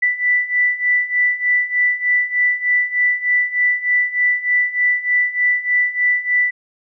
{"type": "beating tone pair", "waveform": "sine", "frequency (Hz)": [1975.5, 1978.8], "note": ["B6", "B6"], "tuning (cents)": [0, 3], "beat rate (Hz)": 3.3, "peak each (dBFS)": [-19, -16], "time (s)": [0.02, 6.51], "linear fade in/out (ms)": 10, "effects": []}